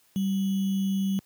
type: tone with sample-and-hold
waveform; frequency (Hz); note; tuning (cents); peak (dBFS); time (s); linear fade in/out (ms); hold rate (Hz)
sine; 194.1; G3; -17; -23; 0.16-1.19; 0; 3150
effects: white hiss -63 dBFS RMS until 1.25 s + high-pass 80 Hz 12 dB/octave